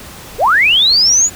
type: linear sweep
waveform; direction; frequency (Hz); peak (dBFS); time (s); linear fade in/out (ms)
sine; up; 373.6 to 7040; -7; 0.38-1.3; 50
effects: pink hiss -33 dBFS RMS until 1.35 s